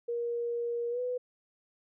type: tone with pitch glide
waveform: sine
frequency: 472.9 to 497 Hz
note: A#4 to B4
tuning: +25 to +11 cents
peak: -30 dBFS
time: 0.08-1.18 s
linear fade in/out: 10 ms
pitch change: +86 cents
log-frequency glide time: 0.9-1 s
effects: none